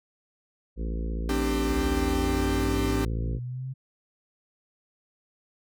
harmonic tone, 56 Hz, A1, 31 cents sharp, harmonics 1 / 3 / 4 / 5 / 6 / 7 / 8 / 9, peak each -28 / -38 / -40 / -42 / -44 / -45 / -46 / -47 dBFS, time 0.76-3.4 s, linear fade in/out 50 ms
45% pulse chord, C suspended second, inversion none, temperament equal with one note detuned, 261.6 / 299.5 / 392 Hz, C4 / D4 / G4, 0 / +34 / 0 cents, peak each -30 dBFS, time 1.29-3.05 s, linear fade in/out 2 ms
sine linear sweep, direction up, 65.3 to 133.3 Hz, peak -31 dBFS, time 1.69-3.74 s, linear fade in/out 20 ms
effects none

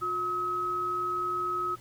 sine tone pair together, 358.8 / 1278.6 Hz, F4 / D#6, +47 / +47 cents, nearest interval octave + minor seventh, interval 2200 cents, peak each -37 / -28 dBFS, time 0.01-1.76 s, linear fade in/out 20 ms, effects added 120 Hz sine -52 dBFS peak until 1.8 s + pink hiss -55 dBFS RMS until 1.8 s

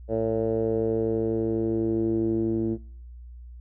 10% pulse tone with low-pass filter sweep, 112.2 Hz, A2, 34 cents sharp, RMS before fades -25 dBFS, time 0.08-2.78 s, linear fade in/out 50 ms, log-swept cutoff 530 to 300 Hz, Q 4.1, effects noise-tail reverb RT60 0.6 s tail -24 dB re dry + added 60 Hz sine -40 dBFS peak until 3.6 s

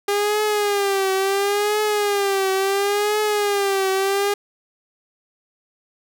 sawtooth tone with vibrato, 403 Hz, G4, 48 cents sharp, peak -14 dBFS, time 0.08-4.34 s, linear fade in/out 5 ms, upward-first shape triangle, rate 0.72 Hz, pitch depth 100 cents each way, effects none

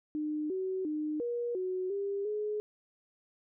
sine tone with pitch steps, 303.3 / 376.6 / 304.5 / 477.7 / 370.3 / 399.3 / 421.5 Hz, D#4 / F#4 / D#4 / A#4 / F#4 / G4 / G#4, -44 / +31 / -37 / +42 / +1 / +32 / +26 cents, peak -31 dBFS, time 0.15-2.6 s, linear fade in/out 0 ms, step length 350 ms, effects none

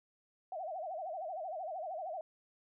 sine tone with vibrato, 689 Hz, F5, 24 cents flat, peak -38 dBFS, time 0.52-2.21 s, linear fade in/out 2 ms, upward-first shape sine, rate 13 Hz, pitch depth 200 cents each way, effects none

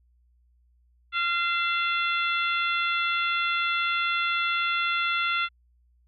harmonic tone with a mistuned harmonic, 689 Hz, F5, 24 cents flat, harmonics 2 / 3 / 4 / 5 / 6, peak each -26 / -30 / -30 / -32 / -45 dBFS, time 1.12-5.49 s, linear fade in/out 50 ms, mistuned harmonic 4, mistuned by -36 cents, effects added 60 Hz sine -60 dBFS peak until 6.07 s

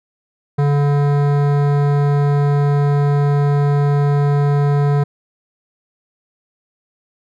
sine tone with hard clipping, 143.6 Hz, D3, 39 cents flat, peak -14 dBFS, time 0.58-5.04 s, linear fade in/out 10 ms, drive 16 dB, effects none

